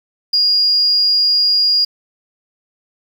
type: tone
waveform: triangle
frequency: 4849 Hz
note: D#8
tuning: 45 cents flat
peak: -7 dBFS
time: 0.33-1.85 s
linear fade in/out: 10 ms
effects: tanh soft clip ceiling -9 dBFS + 7-bit